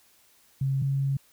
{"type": "tone pair in turn", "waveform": "sine", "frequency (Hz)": [135.5, 137.31], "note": ["C#3", "C#3"], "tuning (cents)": [-39, -16], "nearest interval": "unison", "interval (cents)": 23, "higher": "second", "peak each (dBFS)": -23, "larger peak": "neither", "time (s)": [[0.61, 0.82], [0.82, 1.17]], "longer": "second", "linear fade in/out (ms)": 5, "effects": ["white hiss -61 dBFS RMS until 1.32 s"]}